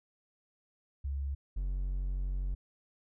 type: tone pair in turn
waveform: sine / triangle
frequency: 69.3 / 46.25 Hz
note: C#2 / F#1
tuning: 0 / 0 cents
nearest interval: perfect fifth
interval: 700 cents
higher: first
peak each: -32 / -29 dBFS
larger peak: second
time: 1.04-1.35 / 1.56-2.55 s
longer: second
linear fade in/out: 10 ms
effects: none